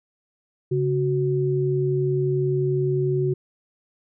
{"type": "tone pair together", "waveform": "sine", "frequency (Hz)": [138.59, 370], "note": ["C#3", "F#4"], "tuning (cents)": [0, 0], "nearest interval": "octave + perfect fourth", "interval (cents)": 1700, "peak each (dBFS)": -22, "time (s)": [0.71, 3.34], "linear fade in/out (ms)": 10, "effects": []}